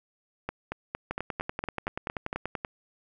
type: two click trains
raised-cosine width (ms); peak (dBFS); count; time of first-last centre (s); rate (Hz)
0.5; -16 / -16; 17 / 9; 1.11-2.648 / 0.49-2.329; 10.4 / 4.35
effects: none